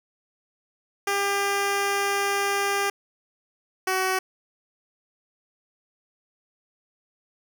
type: tone pair in turn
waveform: 10% pulse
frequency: 400 / 376 Hz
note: G4 / F#4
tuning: +35 / +28 cents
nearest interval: minor second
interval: 107 cents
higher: first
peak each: -14 dBFS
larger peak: neither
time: 1.07-2.9 / 3.87-4.19 s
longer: first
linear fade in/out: 5 ms
effects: none